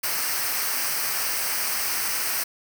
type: noise with comb filter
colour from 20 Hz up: white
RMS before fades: -26 dBFS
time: 0.03-2.44 s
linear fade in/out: 10 ms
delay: 0.28 ms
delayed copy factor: -0.65
effects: none